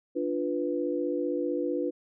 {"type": "chord", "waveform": "sine", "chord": "B diminished", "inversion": "first", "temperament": "equal", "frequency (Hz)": [293.7, 349.2, 493.9], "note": ["D4", "F4", "B4"], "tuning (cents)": [0, 0, 0], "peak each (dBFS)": -31, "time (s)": [0.15, 1.91], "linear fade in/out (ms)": 20, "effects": []}